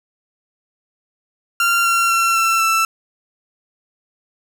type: tone with pitch steps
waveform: 30% pulse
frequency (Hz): 1383 / 1369.5 / 1356.1 / 1342.9 / 1329.7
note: F6 / F6 / E6 / E6 / E6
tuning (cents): -17 / -34 / +49 / +32 / +15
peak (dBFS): -11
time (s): 1.6-2.85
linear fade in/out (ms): 2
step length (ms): 250
effects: none